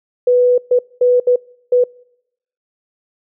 sine tone bursts at uneven times, 493.9 Hz, B4, in tune, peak -8 dBFS, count 5, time 0.27-0.58 / 0.71-0.79 / 1.01-1.2 / 1.27-1.36 / 1.72-1.84 s, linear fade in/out 5 ms, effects noise-tail reverb RT60 0.8 s tail -26 dB re dry

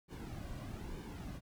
brown noise with flanger, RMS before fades -45 dBFS, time 0.08-1.41 s, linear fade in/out 50 ms, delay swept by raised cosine 1.5 to 2.34 ms, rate 1.1 Hz, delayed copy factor -0.6, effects none

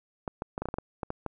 clicks, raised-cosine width 1 ms, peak -18 dBFS, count 11, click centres 0.278 / 0.421 / 0.579 / 0.62 / 0.656 / 0.687 / 0.741 / 0.785 / 1.032 / 1.104 / 1.263 s, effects none

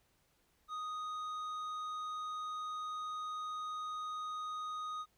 sine tone with tanh clipping, 1244.5 Hz, D#6, in tune, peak -40 dBFS, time 0.68-5.06 s, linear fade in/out 50 ms, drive 8 dB, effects pink hiss -74 dBFS RMS until 5.17 s

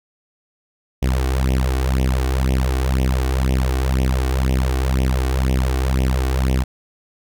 sawtooth tone with flanger, 64.9 Hz, C2, 13 cents flat, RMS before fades -18 dBFS, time 1.02-6.64 s, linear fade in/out 10 ms, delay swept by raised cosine 0.33 to 2.73 ms, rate 2 Hz, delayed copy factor +0.85, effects none

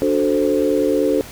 sine chord, D dominant seventh, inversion none, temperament equal, 293.7 / 370 / 440 / 523.3 Hz, D4 / F#4 / A4 / C5, 0 / 0 / 0 / 0 cents, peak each -19 / -22 / -19 / -20 dBFS, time 0.02-1.21 s, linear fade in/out 0 ms, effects pink hiss -37 dBFS RMS until 1.31 s

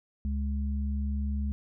sine tone pair together, 70 / 209.8 Hz, C#2 / G#3, +18 / +18 cents, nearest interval octave + perfect fifth, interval 1900 cents, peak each -28 / -35 dBFS, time 0.25-1.52 s, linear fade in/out 0 ms, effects none

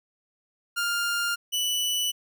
sawtooth tone pair in turn, 1403 / 2969 Hz, F6 / F#7, +8 / +5 cents, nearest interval octave + minor second, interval 1297 cents, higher second, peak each -21 dBFS, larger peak neither, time 0.76-1.36 / 1.52-2.12 s, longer neither, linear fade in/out 20 ms, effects none

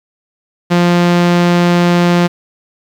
sawtooth tone, 174.61 Hz, F3, in tune, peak -4 dBFS, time 0.7-2.28 s, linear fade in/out 20 ms, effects low-pass 5000 Hz 12 dB/octave + 7-bit

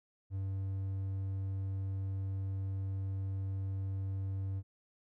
triangle tone, 96.6 Hz, G2, 25 cents flat, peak -32 dBFS, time 0.3-4.63 s, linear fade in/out 50 ms, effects none

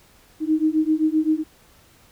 sine beating tone pair, 308.7 / 316.4 Hz, D#4 / D#4, -14 / +29 cents, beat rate 7.7 Hz, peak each -20 dBFS, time 0.4-1.44 s, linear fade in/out 50 ms, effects pink hiss -54 dBFS RMS until 2.11 s

